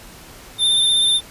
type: tone with vibrato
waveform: square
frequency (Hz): 3586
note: A7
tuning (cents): +32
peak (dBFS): -14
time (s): 0.58-1.21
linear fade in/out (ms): 50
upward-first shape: triangle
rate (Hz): 16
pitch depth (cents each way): 30
effects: pink hiss -41 dBFS RMS until 1.3 s + resampled to 32000 Hz